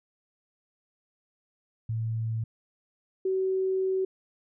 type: tone pair in turn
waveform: sine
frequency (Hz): 112.4 / 378.7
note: A2 / F#4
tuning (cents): +37 / +40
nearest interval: octave + major sixth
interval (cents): 2103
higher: second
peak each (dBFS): -27 / -24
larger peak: second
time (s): 1.89-2.44 / 3.25-4.05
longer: second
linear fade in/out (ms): 5
effects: none